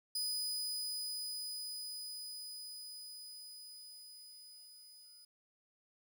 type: tone with level ramp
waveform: sawtooth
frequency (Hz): 4978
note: D#8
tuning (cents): 0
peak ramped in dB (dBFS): -32 to -54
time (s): 0.15-5.25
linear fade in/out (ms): 5
effects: 12-bit